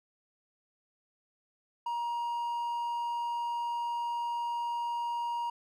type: tone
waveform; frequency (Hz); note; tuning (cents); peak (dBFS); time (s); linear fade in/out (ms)
triangle; 946; A#5; +25; -29; 1.86-5.5; 5
effects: none